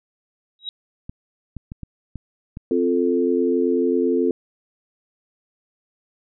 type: tone with exponential growth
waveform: sine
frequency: 3837 Hz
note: A#7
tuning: 49 cents sharp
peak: -22 dBFS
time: 0.59-0.69 s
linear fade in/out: 1 ms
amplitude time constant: 21 ms
type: clicks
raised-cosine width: 5 ms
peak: -20 dBFS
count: 6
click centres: 1.095 / 1.567 / 1.719 / 1.833 / 2.157 / 2.571 s
type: chord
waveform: sine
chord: F major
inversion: second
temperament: equal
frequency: 261.6 / 349.2 / 440 Hz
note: C4 / F4 / A4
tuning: 0 / 0 / 0 cents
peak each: -21 dBFS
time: 2.71-4.31 s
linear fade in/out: 2 ms
effects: none